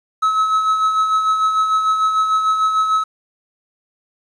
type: tone with tremolo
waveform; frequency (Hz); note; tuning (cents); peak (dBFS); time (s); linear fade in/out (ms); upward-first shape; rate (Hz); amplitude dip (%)
triangle; 1289; E6; -39; -10; 0.22-3.04; 10; sine; 6.7; 45
effects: resampled to 24000 Hz + 8-bit